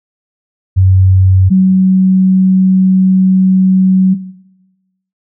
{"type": "tone pair in turn", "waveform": "sine", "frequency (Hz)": [94.2, 187.86], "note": ["F#2", "F#3"], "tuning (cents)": [32, 27], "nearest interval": "octave", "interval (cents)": 1195, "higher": "second", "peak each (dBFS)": -4, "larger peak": "neither", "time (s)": [[0.76, 1.5], [1.5, 4.15]], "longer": "second", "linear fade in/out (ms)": 20, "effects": ["noise-tail reverb RT60 1.0 s tail -18 dB re dry"]}